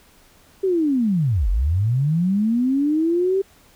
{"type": "linear two-way sweep", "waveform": "sine", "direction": "down then up", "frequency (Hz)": [394.1, 42.06, 394.1], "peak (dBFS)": -16, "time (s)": [0.63, 3.42], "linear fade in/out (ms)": 10, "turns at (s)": 1.49, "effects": ["pink hiss -53 dBFS RMS until 3.75 s"]}